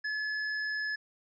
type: tone with tanh clipping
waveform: sine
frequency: 1713 Hz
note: A6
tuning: 47 cents flat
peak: -33 dBFS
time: 0.04-0.96 s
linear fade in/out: 10 ms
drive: 14 dB
effects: resampled to 16000 Hz